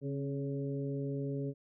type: harmonic tone with a mistuned harmonic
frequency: 140 Hz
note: C#3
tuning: 18 cents sharp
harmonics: 1 / 2 / 3 / 4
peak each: -36 / -39 / -40 / -47 dBFS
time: 0.01-1.54 s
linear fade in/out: 50 ms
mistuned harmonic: 2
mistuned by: -37 cents
effects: none